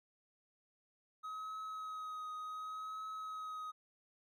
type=tone with vibrato; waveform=triangle; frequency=1268 Hz; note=D#6; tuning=32 cents sharp; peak=-40 dBFS; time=1.23-3.72 s; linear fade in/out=20 ms; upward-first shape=triangle; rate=0.68 Hz; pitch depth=24 cents each way; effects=none